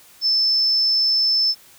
sine tone, 5274 Hz, E8, in tune, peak -15 dBFS, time 0.21-1.55 s, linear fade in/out 50 ms, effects white hiss -49 dBFS RMS until 1.78 s

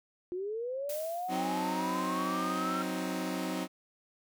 sine linear sweep, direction up, 349.2 to 1361 Hz, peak -33 dBFS, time 0.32-2.82 s, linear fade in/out 0 ms
blue noise with exponential decay, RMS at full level -40 dBFS, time 0.89-1.91 s, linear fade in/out 5 ms, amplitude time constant 220 ms
sawtooth chord, C diminished, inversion second, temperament equal with one note detuned, 185 / 261.6 / 314 Hz, Gb3 / C4 / Eb4, 0 / 0 / +16 cents, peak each -33 dBFS, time 1.28-3.68 s, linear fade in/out 50 ms
effects none

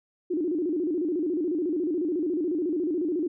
sine tone with vibrato, 329.6 Hz, E4, in tune, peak -24 dBFS, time 0.3-3.28 s, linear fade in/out 10 ms, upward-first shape square, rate 14 Hz, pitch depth 150 cents each way, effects none

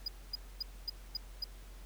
triangle tone bursts, 4926 Hz, D#8, 18 cents flat, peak -32 dBFS, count 6, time 0.06-1.442 s, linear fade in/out 5 ms, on 22 ms, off 250 ms, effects added 45 Hz sine -48 dBFS peak until 1.85 s + pink hiss -59 dBFS RMS until 1.85 s

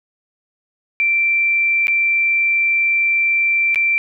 sine tone with dropouts, 2349 Hz, D7, in tune, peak -13 dBFS, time 1-3.98 s, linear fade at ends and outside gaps 0 ms, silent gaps 1.87-1.881 / 3.746-3.758 s, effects none

